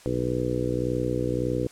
harmonic tone, 61.74 Hz, B1, in tune, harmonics 1 / 2 / 3 / 4 / 5 / 6 / 7 / 8, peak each -36 / -30 / -36 / -35 / -30 / -32 / -33 / -30 dBFS, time 0.06-1.67 s, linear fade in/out 0 ms, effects white hiss -51 dBFS RMS until 1.71 s + low-pass 9000 Hz 12 dB/octave

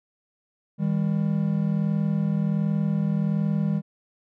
triangle tone pair together, 158.56 / 199.9 Hz, D#3 / G3, +33 / +34 cents, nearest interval major third, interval 401 cents, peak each -22 dBFS, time 0.78-3.82 s, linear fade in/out 50 ms, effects none

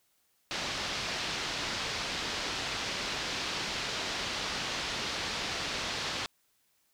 white low-pass noise, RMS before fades -35 dBFS, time 0.51-6.26 s, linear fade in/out 0 ms, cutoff 5100 Hz, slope 24 dB/octave, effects white hiss -72 dBFS RMS until 6.93 s

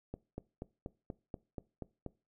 click train, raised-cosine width 2 ms, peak -27 dBFS, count 9, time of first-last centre 0.14-2.063 s, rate 4.16 Hz, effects noise-tail reverb RT60 0.3 s tail -21 dB re dry

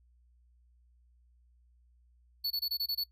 square tone bursts, 4435 Hz, C#8, in tune, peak -30 dBFS, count 7, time 2.44-3.04 s, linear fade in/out 10 ms, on 66 ms, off 23 ms, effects noise-tail reverb RT60 0.1 s tail -21 dB re dry + added 60 Hz sine -62 dBFS peak until 3.11 s

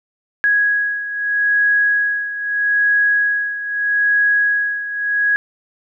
sine beating tone pair, 1661.2 / 1661.99 Hz, G#6 / G#6, 0 / +1 cents, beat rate 0.79 Hz, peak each -15 / -20 dBFS, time 0.44-5.36 s, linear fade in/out 0 ms, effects none

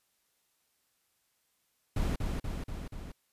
brown noise with echo, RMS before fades -30 dBFS, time 1.96-2.16 s, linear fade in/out 5 ms, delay 240 ms, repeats 4, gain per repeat -3 dB, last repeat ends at 3.12 s, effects white hiss -75 dBFS RMS until 3.32 s + resampled to 32000 Hz

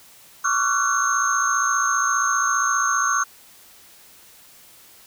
sine tone cluster, 1106 / 1161 / 1364 / 1486 / 6390 Hz, C#6 / D6 / F6 / F#6 / G8, -4 / -20 / -41 / +7 / +32 cents, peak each -24 dBFS, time 0.44-3.24 s, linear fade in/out 10 ms, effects tanh soft clip ceiling -8 dBFS + white hiss -49 dBFS RMS until 5.06 s

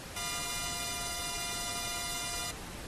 5% pulse chord, B diminished, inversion second, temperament equal with one note detuned, 698.5 / 987.8 / 1205.6 Hz, F5 / B5 / D6, 0 / 0 / +45 cents, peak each -28 dBFS, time 0.16-2.51 s, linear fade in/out 5 ms, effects pink hiss -45 dBFS RMS until 2.87 s + AAC 32 kbps

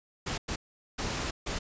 pink noise bursts at uneven times, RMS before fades -33 dBFS, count 4, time 0.26-0.38 / 0.48-0.56 / 0.98-1.31 / 1.46-1.59 s, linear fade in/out 10 ms, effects resampled to 16000 Hz

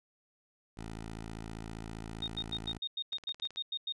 10% pulse tone, 55.1 Hz, A1, 3 cents sharp, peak -33 dBFS, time 0.77-2.78 s, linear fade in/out 5 ms
sine tone bursts, 3700 Hz, A#7, 14 cents flat, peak -33 dBFS, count 12, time 2.22-3.924 s, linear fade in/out 5 ms, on 54 ms, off 96 ms
click train, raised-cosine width 0.2 ms, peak -32 dBFS, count 9, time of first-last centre 3.13-3.56 s, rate 18.6 Hz
effects resampled to 24000 Hz

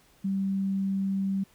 sine tone, 194.3 Hz, G3, 15 cents flat, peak -25 dBFS, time 0.24-1.44 s, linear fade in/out 10 ms, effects pink hiss -61 dBFS RMS until 1.54 s

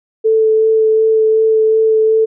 sine tone with vibrato, 440 Hz, A4, in tune, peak -8 dBFS, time 0.24-2.26 s, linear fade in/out 20 ms, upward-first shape sine, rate 2.7 Hz, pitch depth 10 cents each way, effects none

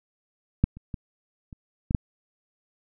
clicks, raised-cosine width 5 ms, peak -6 / -29 / -20 / -29 / -14 / -7 dBFS, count 6, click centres 0.64 / 0.77 / 0.942 / 1.528 / 1.909 / 1.948 s, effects none

